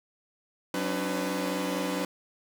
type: tone cluster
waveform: sawtooth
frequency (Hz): 185.8 / 277 / 301.3 / 502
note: F#3 / C#4 / D4 / B4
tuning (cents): +7 / -1 / +44 / +28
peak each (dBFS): -30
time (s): 0.74-2.05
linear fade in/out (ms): 2
effects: none